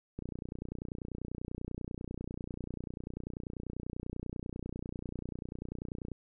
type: click train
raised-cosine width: 3 ms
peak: -26 dBFS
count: 180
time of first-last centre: 0.19-6.117 s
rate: 30.2 Hz
effects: none